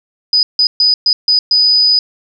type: tone bursts at uneven times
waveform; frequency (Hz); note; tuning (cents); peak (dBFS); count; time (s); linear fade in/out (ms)
sine; 4978; D#8; 0; -7; 6; 0.33-0.43 / 0.59-0.67 / 0.8-0.94 / 1.06-1.13 / 1.28-1.39 / 1.51-1.99; 2
effects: none